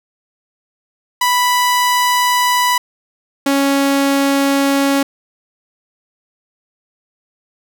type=tone pair in turn; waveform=sawtooth; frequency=987.8 / 277.2 Hz; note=B5 / C#4; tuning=0 / 0 cents; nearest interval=octave + minor seventh; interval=2200 cents; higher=first; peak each=-8 dBFS; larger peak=neither; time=1.21-2.78 / 3.46-5.03 s; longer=neither; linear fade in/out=5 ms; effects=none